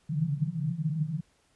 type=band-pass noise; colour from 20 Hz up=pink; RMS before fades=-30 dBFS; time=0.09-1.21 s; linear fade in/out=10 ms; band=140 to 170 Hz; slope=96 dB/octave; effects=pink hiss -67 dBFS RMS until 1.55 s + resampled to 24000 Hz